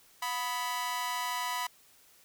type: tone with amplitude modulation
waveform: sawtooth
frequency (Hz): 987.8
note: B5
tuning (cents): 0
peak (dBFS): -24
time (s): 0.22-1.67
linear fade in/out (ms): 5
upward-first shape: sine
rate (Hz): 267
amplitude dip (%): 85
effects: white hiss -61 dBFS RMS until 2.24 s